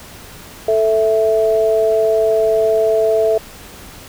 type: tone pair together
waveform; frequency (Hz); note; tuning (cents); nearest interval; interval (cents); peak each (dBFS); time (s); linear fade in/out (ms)
sine; 440 / 658.2; A4 / E5; 0 / -3; perfect fifth; 697; -14; 0.68-3.38; 5
effects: pink hiss -37 dBFS RMS until 4.08 s